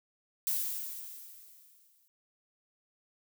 violet noise with exponential decay, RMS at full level -30 dBFS, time 0.47-2.08 s, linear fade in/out 0 ms, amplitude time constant 350 ms, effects none

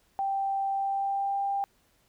sine tone with pitch glide, 784 to 794.5 Hz, G5 to G5, 0 to +23 cents, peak -26 dBFS, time 0.19-1.64 s, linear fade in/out 0 ms, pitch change +23 cents, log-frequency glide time 0.72-1.41 s, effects pink hiss -67 dBFS RMS until 2.08 s

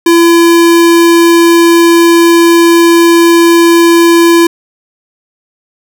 square tone, 338 Hz, E4, 43 cents sharp, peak -3 dBFS, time 0.06-4.47 s, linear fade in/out 5 ms, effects none

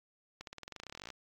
accelerating click train, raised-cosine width 0.2 ms, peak -27 dBFS, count 22, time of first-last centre 0.41-1.103 s, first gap 62 ms, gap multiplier 0.93, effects AAC 64 kbps

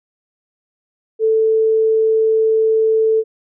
sine tone, 441.8 Hz, A4, 7 cents sharp, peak -11 dBFS, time 1.19-3.24 s, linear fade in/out 50 ms, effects none

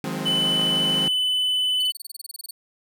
sawtooth chord, F minor seventh, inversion third, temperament equal with one note detuned, 155.56 / 178.9 / 207.7 / 261.6 Hz, Eb3 / F3 / Ab3 / C4, 0 / +42 / 0 / 0 cents, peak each -28 dBFS, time 0.04-1.08 s, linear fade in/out 2 ms
triangle tone, 3007 Hz, F#7, 27 cents sharp, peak -18 dBFS, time 0.25-1.92 s, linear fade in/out 20 ms
15% pulse tone bursts, 4435 Hz, C#8, in tune, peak -26 dBFS, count 15, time 1.8-2.51 s, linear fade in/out 5 ms, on 24 ms, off 25 ms
effects none

